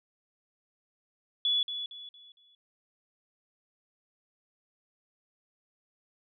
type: tone with echo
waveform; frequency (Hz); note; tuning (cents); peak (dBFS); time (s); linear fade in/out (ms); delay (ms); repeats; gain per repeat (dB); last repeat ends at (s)
sine; 3417; G#7; +49; -24; 1.45-1.63; 2; 230; 4; -9; 2.55
effects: none